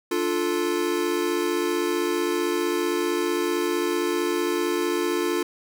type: chord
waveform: square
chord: D minor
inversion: none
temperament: equal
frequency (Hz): 293.7 / 349.2 / 440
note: D4 / F4 / A4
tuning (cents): 0 / 0 / 0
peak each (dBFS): -30 / -25 / -29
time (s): 0.11-5.43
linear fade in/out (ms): 5
effects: none